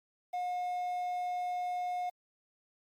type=tone with quantisation; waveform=triangle; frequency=719 Hz; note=F#5; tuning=50 cents flat; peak=-30 dBFS; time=0.33-2.1 s; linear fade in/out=10 ms; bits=10; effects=MP3 96 kbps